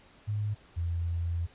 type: tone pair in turn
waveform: sine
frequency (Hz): 104.8 / 84.9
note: G#2 / F2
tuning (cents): +16 / -48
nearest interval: major third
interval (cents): 364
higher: first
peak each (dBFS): -28 / -28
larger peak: neither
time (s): 0.27-0.55 / 0.76-1.47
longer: second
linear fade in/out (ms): 20
effects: pink hiss -58 dBFS RMS until 1.54 s + resampled to 8000 Hz